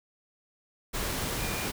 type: tone in noise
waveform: sine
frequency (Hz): 2413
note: D7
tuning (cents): +46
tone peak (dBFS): -40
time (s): 1.38-1.68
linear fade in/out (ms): 20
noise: pink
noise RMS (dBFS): -32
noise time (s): 0.93-1.72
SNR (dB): -11
effects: none